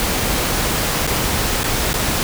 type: noise with dropouts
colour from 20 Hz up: pink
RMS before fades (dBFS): -19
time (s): 0-2.23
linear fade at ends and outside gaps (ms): 0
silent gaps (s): 1.067-1.075 / 1.633-1.641 / 1.931-1.941
effects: none